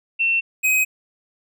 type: tone pair in turn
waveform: sine / square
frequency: 2700 / 2525 Hz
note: E7 / D#7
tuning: +41 / +25 cents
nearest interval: minor second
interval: 116 cents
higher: first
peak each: -16 dBFS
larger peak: neither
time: 0.19-0.41 / 0.63-0.85 s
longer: neither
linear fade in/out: 20 ms
effects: none